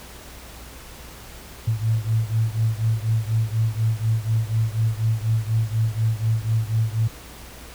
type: beating tone pair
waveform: sine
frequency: 110 / 114.1 Hz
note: A2 / A#2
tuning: 0 / -37 cents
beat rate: 4.1 Hz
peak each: -21 / -23 dBFS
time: 1.67-7.08 s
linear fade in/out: 10 ms
effects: added 60 Hz sine -44 dBFS peak until 7.74 s + pink hiss -42 dBFS RMS until 7.74 s